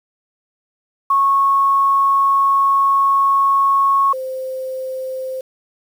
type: tone pair in turn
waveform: sine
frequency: 1100 / 520.8 Hz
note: C#6 / C5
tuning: -14 / -8 cents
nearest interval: octave + minor second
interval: 1294 cents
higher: first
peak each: -11 / -22 dBFS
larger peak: first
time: 1.1-4.13 / 4.13-5.41 s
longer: first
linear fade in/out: 5 ms
effects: 7-bit